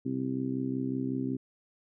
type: harmonic tone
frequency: 65.41 Hz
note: C2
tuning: in tune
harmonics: 2 / 3 / 4 / 5 / 6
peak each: -37 / -40 / -31 / -39 / -40 dBFS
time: 0.05-1.37 s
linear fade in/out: 10 ms
effects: none